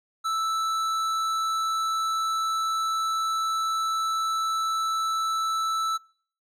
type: tone with tanh clipping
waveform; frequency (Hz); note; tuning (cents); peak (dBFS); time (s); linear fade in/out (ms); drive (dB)
sine; 1318; E6; -1; -26; 0.24-5.98; 20; 14
effects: noise-tail reverb RT60 0.5 s tail -25 dB re dry